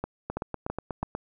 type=two click trains; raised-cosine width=1 ms; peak=-17 / -16 dBFS; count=8 / 4; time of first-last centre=0.3-1.151 / 0.04-1.03 s; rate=8.23 / 3.03 Hz; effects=none